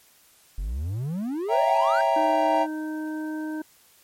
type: exponential sweep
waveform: triangle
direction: up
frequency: 42.01 to 1611 Hz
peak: -24 dBFS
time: 0.58-2.01 s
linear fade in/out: 0 ms
type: chord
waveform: triangle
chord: C# diminished seventh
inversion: none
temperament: equal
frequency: 554.4 / 659.3 / 784 / 932.3 Hz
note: C#5 / E5 / G5 / Bb5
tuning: 0 / 0 / 0 / 0 cents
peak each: -27 / -21 / -23 / -22 dBFS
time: 1.48-2.67 s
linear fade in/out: 50 ms
type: harmonic tone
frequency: 310 Hz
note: D#4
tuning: 6 cents flat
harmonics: 1 / 2 / 3 / 5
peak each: -28 / -42 / -42 / -41 dBFS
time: 2.16-3.62 s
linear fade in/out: 5 ms
effects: white hiss -57 dBFS RMS until 4.03 s + MP3 64 kbps